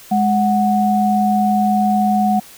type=tone pair together; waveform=sine; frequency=208.3 / 738.2 Hz; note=G#3 / F#5; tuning=+5 / -4 cents; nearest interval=octave + minor seventh; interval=2191 cents; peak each=-15 dBFS; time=0.11-2.4 s; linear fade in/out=10 ms; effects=white hiss -41 dBFS RMS until 2.57 s